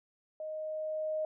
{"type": "tone with level ramp", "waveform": "sine", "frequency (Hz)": 622.3, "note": "D#5", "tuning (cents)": 0, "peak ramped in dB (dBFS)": [-37, -30], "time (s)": [0.4, 1.25], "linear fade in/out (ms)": 2, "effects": []}